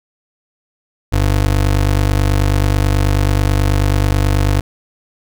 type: tone pair together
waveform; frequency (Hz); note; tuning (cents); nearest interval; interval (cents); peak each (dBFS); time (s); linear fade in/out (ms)
square; 49.25 / 98.5; G1 / G2; +9 / +9; octave; 1200; -15; 1.12-4.61; 10
effects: none